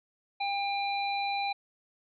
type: harmonic tone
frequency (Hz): 800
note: G5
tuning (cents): +35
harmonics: 1 / 3 / 5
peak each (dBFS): -30 / -35 / -37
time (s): 0.4-1.53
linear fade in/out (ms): 10
effects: none